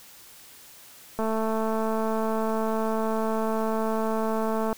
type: click train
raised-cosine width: 1 ms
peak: -15 dBFS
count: 783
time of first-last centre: 1.19-4.728 s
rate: 221 Hz
effects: white hiss -49 dBFS RMS until 4.77 s

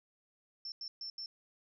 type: tone bursts at uneven times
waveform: sine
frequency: 5370 Hz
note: E8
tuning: 31 cents sharp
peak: -40 dBFS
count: 4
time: 0.65-0.72 / 0.81-0.88 / 1.01-1.1 / 1.18-1.26 s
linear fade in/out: 2 ms
effects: none

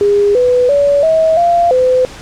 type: tone with pitch steps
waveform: sine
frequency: 407.4 / 496.5 / 570 / 642 / 690 / 509 Hz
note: G#4 / B4 / C#5 / E5 / F5 / C5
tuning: -33 / +9 / +48 / -46 / -21 / -48 cents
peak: -7 dBFS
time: 0.01-2.05 s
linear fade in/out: 0 ms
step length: 340 ms
effects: pink hiss -32 dBFS RMS until 2.21 s + low-pass 7000 Hz 12 dB/octave

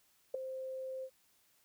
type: tone with ADSR envelope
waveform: sine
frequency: 523.3 Hz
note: C5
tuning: in tune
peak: -28 dBFS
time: 0.34-1.1 s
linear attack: 6 ms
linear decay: 5 ms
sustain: -11 dB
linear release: 65 ms
effects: white hiss -71 dBFS RMS until 1.64 s

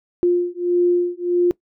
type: beating tone pair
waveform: sine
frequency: 351.6 / 353.2 Hz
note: F4 / F4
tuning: +12 / +20 cents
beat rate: 1.6 Hz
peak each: -18 dBFS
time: 0.23-1.51 s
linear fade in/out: 0 ms
effects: noise-tail reverb RT60 0.1 s tail -21 dB re dry

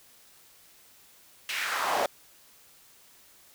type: noise with high-pass filter sweep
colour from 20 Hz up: brown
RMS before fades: -29 dBFS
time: 1.49-2.06 s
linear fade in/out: 2 ms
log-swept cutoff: 2600 to 590 Hz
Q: 2.3
effects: white hiss -57 dBFS RMS until 3.54 s

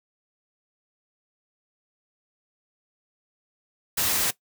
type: noise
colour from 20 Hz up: white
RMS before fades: -24 dBFS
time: 3.97-4.31 s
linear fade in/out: 10 ms
effects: noise-tail reverb RT60 0.1 s tail -17 dB re dry

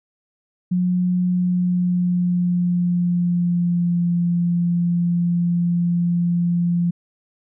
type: tone with pitch glide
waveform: sine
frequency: 180 to 173.17 Hz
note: F#3 to F3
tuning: -47 to -14 cents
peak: -16 dBFS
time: 0.71-6.91 s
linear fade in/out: 10 ms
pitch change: -67 cents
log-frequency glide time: 1.3-4.07 s
effects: none

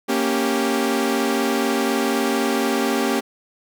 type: chord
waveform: sawtooth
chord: G diminished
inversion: first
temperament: equal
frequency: 233.1 / 277.2 / 392 Hz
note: Bb3 / Db4 / G4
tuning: 0 / 0 / 0 cents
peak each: -19 dBFS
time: 0.08-3.21 s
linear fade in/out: 20 ms
effects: none

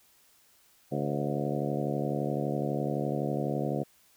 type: harmonic tone with a mistuned harmonic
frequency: 71.9 Hz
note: D2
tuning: 36 cents flat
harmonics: 2 / 3 / 4 / 5 / 6 / 7 / 8 / 9 / 10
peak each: -33 / -35 / -36 / -37 / -38 / -38 / -39 / -40 / -40 dBFS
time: 0.91-3.84 s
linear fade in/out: 20 ms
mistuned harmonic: 8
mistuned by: -57 cents
effects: white hiss -63 dBFS RMS until 4.16 s

